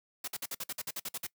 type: noise bursts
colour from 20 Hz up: white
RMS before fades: -37 dBFS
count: 12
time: 0.24-1.268 s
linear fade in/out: 5 ms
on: 38 ms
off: 52 ms
effects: noise-tail reverb RT60 0.1 s tail -22 dB re dry + high-pass 100 Hz 12 dB/octave